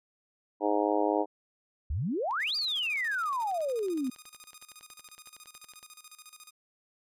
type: harmonic tone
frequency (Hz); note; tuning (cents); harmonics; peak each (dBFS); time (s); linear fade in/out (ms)
103.83; G#2; 0; 3 / 4 / 5 / 6 / 7 / 8 / 9; -30 / -31 / -32 / -33 / -33 / -34 / -35; 0.6-1.26; 50
type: exponential two-way sweep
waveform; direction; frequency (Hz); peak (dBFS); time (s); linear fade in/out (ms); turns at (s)
sine; up then down; 61.74 to 4870 to 243.2; -28; 1.9-4.1; 5; 2.56
type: click train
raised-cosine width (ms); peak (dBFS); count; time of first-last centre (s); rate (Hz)
0.2; -35; 39; 2.31-5.829; 10.8
type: tone with tremolo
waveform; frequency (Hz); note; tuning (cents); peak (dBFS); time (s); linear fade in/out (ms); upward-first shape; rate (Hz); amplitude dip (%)
5% pulse; 1234; D#6; -15; -35; 2.4-6.51; 20; square; 14; 80
effects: resampled to 32000 Hz